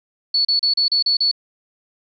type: tone bursts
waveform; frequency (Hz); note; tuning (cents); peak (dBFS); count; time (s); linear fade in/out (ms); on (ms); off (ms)
sine; 4428; C#8; -3; -14; 7; 0.34-1.314; 5; 110; 34
effects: none